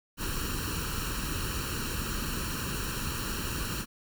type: noise with comb filter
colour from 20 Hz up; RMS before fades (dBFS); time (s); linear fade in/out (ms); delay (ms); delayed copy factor
pink; -33; 0.17-3.86; 50; 0.71; +0.8
effects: none